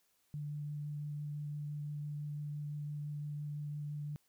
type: tone with vibrato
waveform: sine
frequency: 147.6 Hz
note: D3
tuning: 9 cents sharp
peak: -38 dBFS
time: 0.34-4.16 s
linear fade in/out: 0 ms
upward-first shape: triangle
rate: 5.9 Hz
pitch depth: 11 cents each way
effects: white hiss -75 dBFS RMS until 4.28 s